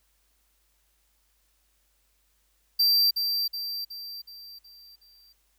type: tone with echo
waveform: square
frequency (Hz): 4699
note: D8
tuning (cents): 0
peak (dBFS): -19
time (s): 2.79-3.11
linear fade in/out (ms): 10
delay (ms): 370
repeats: 6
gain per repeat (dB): -6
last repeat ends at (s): 5.33
effects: added 50 Hz sine -70 dBFS peak until 5.58 s + white hiss -70 dBFS RMS until 5.58 s